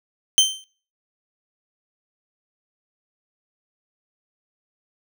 25% pulse tone with exponential decay, 3110 Hz, G7, 14 cents flat, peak -5 dBFS, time 0.38-0.64 s, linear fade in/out 0 ms, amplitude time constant 56 ms, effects noise-tail reverb RT60 0.4 s tail -19 dB re dry

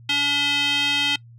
square tone with band-pass filter, 286.3 Hz, D4, 44 cents flat, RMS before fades -21 dBFS, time 0.09-1.16 s, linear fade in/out 5 ms, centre 3100 Hz, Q 4.1, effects noise-tail reverb RT60 0.1 s tail -22 dB re dry + added 117 Hz sine -43 dBFS peak until 1.38 s

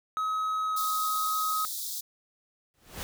triangle tone with pitch glide, 1275 to 1264.7 Hz, D#6 to D#6, +42 to +28 cents, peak -25 dBFS, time 0.17-1.65 s, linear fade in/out 0 ms, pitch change -14 cents, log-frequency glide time 0.64-0.9 s
white high-pass noise, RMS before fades -35 dBFS, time 0.76-2.01 s, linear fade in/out 10 ms, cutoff 3500 Hz, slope 96 dB/octave
pink noise with exponential growth, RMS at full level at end -33 dBFS, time 2.74-3.03 s, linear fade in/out 0 ms, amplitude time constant 61 ms
effects none

